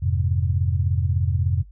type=chord; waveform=sine; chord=F minor; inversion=none; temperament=equal; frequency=87.31 / 103.83 / 130.81 Hz; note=F2 / Ab2 / C3; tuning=0 / 0 / 0 cents; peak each=-21 / -25 / -25 dBFS; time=0.02-1.63 s; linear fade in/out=10 ms; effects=noise-tail reverb RT60 0.1 s tail -19 dB re dry + added 50 Hz sine -42 dBFS peak until 1.71 s